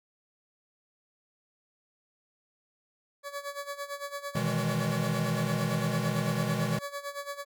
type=tone with tremolo; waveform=20% pulse; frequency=568 Hz; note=C#5; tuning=42 cents sharp; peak=-28 dBFS; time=3.23-7.45 s; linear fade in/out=50 ms; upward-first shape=sine; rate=8.9 Hz; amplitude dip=80%
type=chord; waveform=square; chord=E major seventh; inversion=second; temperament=equal; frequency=123.47 / 155.56 / 164.81 / 207.7 Hz; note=B2 / D#3 / E3 / G#3; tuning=0 / 0 / 0 / 0 cents; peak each=-34 dBFS; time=4.35-6.79 s; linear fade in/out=5 ms
effects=none